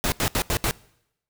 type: noise bursts at uneven times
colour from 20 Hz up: pink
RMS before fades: -23 dBFS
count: 5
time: 0.04-0.12 / 0.2-0.28 / 0.35-0.42 / 0.5-0.57 / 0.64-0.71 s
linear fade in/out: 0 ms
effects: noise-tail reverb RT60 0.8 s tail -23 dB re dry